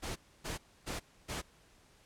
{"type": "noise bursts", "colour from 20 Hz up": "pink", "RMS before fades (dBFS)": -39, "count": 4, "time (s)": [0.02, 1.42], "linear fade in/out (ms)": 20, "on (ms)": 140, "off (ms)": 280, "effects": ["pink hiss -64 dBFS RMS until 2.05 s", "low-pass 10000 Hz 12 dB/octave"]}